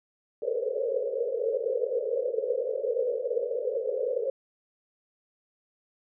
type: band-pass noise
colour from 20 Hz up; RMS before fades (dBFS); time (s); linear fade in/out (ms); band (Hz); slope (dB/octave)
pink; -29; 0.42-4.3; 2; 440 to 550; 96
effects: none